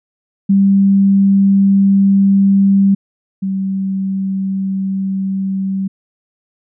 sine tone pair in turn, 196.5 / 192.68 Hz, G3 / G3, +4 / -30 cents, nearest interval unison, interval 34 cents, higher first, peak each -7 / -15 dBFS, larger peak first, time 0.49-2.95 / 3.42-5.88 s, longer neither, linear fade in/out 10 ms, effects none

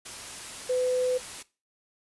sine tone in noise, 504 Hz, B4, 35 cents sharp, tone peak -23 dBFS, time 0.69-1.18 s, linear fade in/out 10 ms, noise white, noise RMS -40 dBFS, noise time 0.05-1.43 s, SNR +14 dB, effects noise-tail reverb RT60 0.3 s tail -19 dB re dry + resampled to 24000 Hz

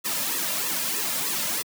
white noise with flanger, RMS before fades -27 dBFS, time 0.04-1.63 s, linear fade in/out 20 ms, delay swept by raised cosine 1.3 to 2.7 ms, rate 3.2 Hz, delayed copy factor -0.9, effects high-pass 150 Hz 12 dB/octave

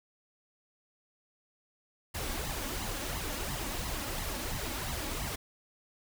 pink noise with flanger, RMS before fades -36 dBFS, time 2.14-5.36 s, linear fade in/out 10 ms, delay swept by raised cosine 0.98 to 3.68 ms, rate 2.9 Hz, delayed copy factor +0.65, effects none

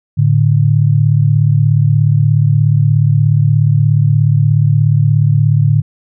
sine tone pair together, 109.68 / 146.5 Hz, A2 / D3, -5 / -4 cents, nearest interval perfect fourth, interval 501 cents, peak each -10 dBFS, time 0.17-5.82 s, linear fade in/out 20 ms, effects none

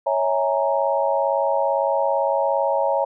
sine chord, A# half-diminished seventh, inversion first, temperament equal with one note detuned, 554.4 / 652.1 / 830.6 / 932.3 Hz, C#5 / E5 / G#5 / A#5, 0 / -19 / 0 / 0 cents, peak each -21 / -24 / -25 / -24 dBFS, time 0.06-3.05 s, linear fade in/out 10 ms, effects none

